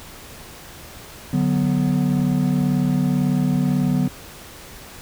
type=chord; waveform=triangle; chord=B minor; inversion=first; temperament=equal; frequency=146.83 / 185 / 246.9 Hz; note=D3 / F#3 / B3; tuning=0 / 0 / 0 cents; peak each=-19 dBFS; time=1.33-4.08 s; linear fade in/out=5 ms; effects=pink hiss -40 dBFS RMS until 5.01 s